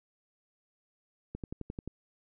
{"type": "click train", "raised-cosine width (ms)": 3, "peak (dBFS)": -25, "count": 7, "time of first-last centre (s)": [1.35, 1.876], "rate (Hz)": 11.4, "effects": []}